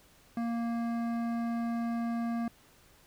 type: tone with hard clipping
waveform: sine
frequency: 233 Hz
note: A#3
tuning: 1 cent flat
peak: -32 dBFS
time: 0.37-2.48 s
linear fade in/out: 2 ms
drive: 13 dB
effects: pink hiss -61 dBFS RMS until 3.06 s